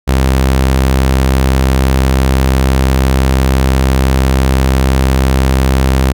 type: tone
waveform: sawtooth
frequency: 65.9 Hz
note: C2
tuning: 13 cents sharp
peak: -4 dBFS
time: 0.07-6.13 s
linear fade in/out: 20 ms
effects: none